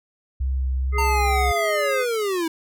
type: tone with vibrato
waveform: sine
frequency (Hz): 65.41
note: C2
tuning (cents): 0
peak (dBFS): -20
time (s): 0.4-1.52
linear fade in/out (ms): 10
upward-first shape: sine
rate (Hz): 2.3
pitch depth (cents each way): 14
type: harmonic tone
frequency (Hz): 415.3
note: G#4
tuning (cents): 0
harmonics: 1 / 3 / 5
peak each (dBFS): -27 / -27 / -27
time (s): 0.92-2.06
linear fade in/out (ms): 50
type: linear sweep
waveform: square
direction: down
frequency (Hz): 918 to 317.4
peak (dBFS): -22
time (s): 0.98-2.48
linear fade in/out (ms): 5
effects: none